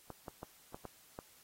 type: clicks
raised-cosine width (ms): 1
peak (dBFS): -30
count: 6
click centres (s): 0.103 / 0.282 / 0.431 / 0.745 / 0.853 / 1.189
effects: white hiss -63 dBFS RMS until 1.43 s + AAC 48 kbps